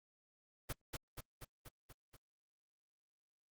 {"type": "noise with echo", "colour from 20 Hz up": "pink", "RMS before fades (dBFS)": -41, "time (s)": [0.69, 0.73], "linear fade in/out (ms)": 10, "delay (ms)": 240, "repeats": 6, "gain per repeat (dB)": -3, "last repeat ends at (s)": 2.17, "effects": ["Opus 32 kbps"]}